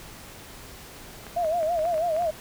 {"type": "clicks", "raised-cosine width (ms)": 0.5, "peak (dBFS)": -25, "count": 9, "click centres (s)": [1.267, 1.446, 1.63, 1.792, 1.853, 1.943, 1.979, 2.165, 2.222]}
{"type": "tone with vibrato", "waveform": "sine", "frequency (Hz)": 661, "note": "E5", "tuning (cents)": 5, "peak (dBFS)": -22, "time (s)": [1.36, 2.31], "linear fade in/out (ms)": 10, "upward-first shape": "sine", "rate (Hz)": 6.1, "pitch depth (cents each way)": 120}
{"effects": ["pink hiss -44 dBFS RMS until 2.4 s"]}